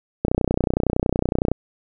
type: click train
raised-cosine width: 2 ms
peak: -5 dBFS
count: 40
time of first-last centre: 0.25-1.516 s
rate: 30.8 Hz
effects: none